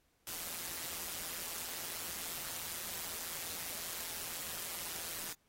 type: noise with amplitude modulation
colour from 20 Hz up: white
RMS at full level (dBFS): -39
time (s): 0.27-5.33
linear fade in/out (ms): 2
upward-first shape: sine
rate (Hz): 168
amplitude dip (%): 75
effects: pink hiss -75 dBFS RMS until 5.48 s + AAC 48 kbps